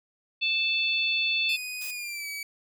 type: harmonic tone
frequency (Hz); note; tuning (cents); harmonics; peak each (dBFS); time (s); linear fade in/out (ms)
879; A5; -2; 3 / 4 / 5; -25 / -29 / -33; 0.41-1.57; 20
type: tone with pitch glide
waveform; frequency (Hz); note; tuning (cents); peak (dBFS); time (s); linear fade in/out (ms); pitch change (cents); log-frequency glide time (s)
sawtooth; 2489 to 2282; D#7 to C#7; 0 to +50; -30; 1.49-2.43; 2; -150; 1.88-2.28
type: noise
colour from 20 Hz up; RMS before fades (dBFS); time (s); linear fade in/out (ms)
blue; -39; 1.81-1.91; 5
effects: none